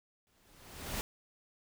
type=noise with exponential growth; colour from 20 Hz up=pink; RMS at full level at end=-35 dBFS; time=0.27-1.01 s; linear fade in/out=0 ms; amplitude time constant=160 ms; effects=none